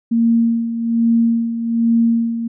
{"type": "tone with tremolo", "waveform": "sine", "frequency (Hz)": 230.9, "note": "A#3", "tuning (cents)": -16, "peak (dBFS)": -10, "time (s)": [0.11, 2.48], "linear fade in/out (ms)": 10, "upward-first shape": "sine", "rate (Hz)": 1.2, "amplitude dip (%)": 65, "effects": []}